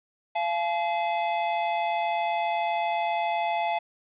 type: tone pair together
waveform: square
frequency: 687 / 854.6 Hz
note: F5 / G#5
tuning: -29 / +49 cents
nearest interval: major third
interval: 378 cents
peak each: -28 dBFS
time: 0.35-3.79 s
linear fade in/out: 10 ms
effects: resampled to 8000 Hz + 9-bit